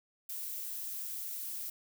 violet noise, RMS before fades -40 dBFS, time 0.29-1.7 s, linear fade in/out 5 ms, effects none

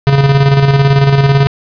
square tone with tremolo, 138.59 Hz, C#3, in tune, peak -5 dBFS, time 0.07-1.47 s, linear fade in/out 0 ms, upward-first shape square, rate 18 Hz, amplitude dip 45%, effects resampled to 11025 Hz + 7-bit

